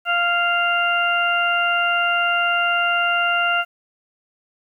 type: harmonic tone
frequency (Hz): 696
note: F5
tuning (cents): -6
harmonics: 1 / 2 / 3 / 4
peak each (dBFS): -23 / -19 / -30 / -22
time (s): 0.05-3.65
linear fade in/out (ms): 50
effects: 9-bit